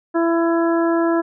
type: harmonic tone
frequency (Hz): 334.3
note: E4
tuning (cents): +24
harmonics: 1 / 2 / 3 / 4 / 5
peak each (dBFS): -16 / -22 / -26 / -28 / -30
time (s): 0.14-1.22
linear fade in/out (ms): 20
effects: none